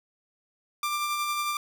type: tone with tremolo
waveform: sawtooth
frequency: 1185 Hz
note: D6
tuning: 15 cents sharp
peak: -22 dBFS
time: 0.83-1.57 s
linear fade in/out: 2 ms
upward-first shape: sine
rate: 11 Hz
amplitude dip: 30%
effects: none